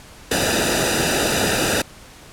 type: noise with comb filter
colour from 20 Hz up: pink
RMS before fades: -19 dBFS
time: 0.31-1.82 s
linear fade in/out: 5 ms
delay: 0.92 ms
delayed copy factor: -0.8
effects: pink hiss -43 dBFS RMS until 2.32 s + low-pass 11000 Hz 12 dB/octave